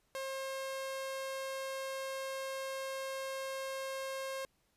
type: tone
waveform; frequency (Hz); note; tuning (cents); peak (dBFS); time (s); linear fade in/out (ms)
sawtooth; 535; C5; +38; -34; 0.15-4.45; 0
effects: pink hiss -75 dBFS RMS until 4.76 s + resampled to 32000 Hz